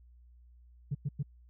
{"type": "tone bursts", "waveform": "sine", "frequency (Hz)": 141.7, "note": "C#3", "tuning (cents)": 38, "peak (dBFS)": -28, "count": 3, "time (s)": [0.91, 1.23], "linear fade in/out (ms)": 10, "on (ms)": 40, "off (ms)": 100, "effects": ["tanh soft clip ceiling -26 dBFS", "added 60 Hz sine -55 dBFS peak until 1.49 s"]}